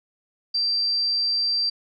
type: tone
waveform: sine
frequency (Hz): 4699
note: D8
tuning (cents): 0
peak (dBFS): -20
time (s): 0.54-1.7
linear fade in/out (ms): 10
effects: none